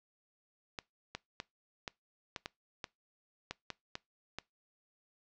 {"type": "clicks", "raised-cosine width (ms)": 0.2, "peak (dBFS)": -21, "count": 11, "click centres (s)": [0.788, 1.15, 1.401, 1.878, 2.362, 2.459, 2.842, 3.51, 3.703, 3.954, 4.386], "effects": ["noise-tail reverb RT60 0.2 s tail -23 dB re dry", "low-pass 6000 Hz 12 dB/octave"]}